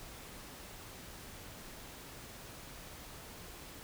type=silence; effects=pink hiss -50 dBFS RMS until 3.83 s